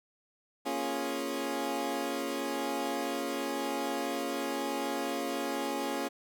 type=chord; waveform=20% pulse; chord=Bb minor seventh; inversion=none; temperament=equal; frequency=233.1 / 277.2 / 349.2 / 415.3 Hz; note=Bb3 / Db4 / F4 / Ab4; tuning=0 / 0 / 0 / 0 cents; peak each=-35 / -30 / -33 / -34 dBFS; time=0.65-6.09 s; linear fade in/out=20 ms; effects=none